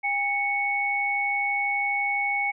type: tone pair together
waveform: sine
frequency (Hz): 807.3 / 2217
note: G#5 / C#7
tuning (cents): -49 / 0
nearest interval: octave + perfect fourth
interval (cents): 1749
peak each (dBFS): -28 / -24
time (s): 0.03-2.52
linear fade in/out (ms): 20
effects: none